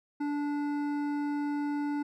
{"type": "tone with hard clipping", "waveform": "sine", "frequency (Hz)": 291, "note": "D4", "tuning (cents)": -16, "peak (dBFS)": -31, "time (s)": [0.2, 2.03], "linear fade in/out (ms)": 10, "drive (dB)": 11, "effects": []}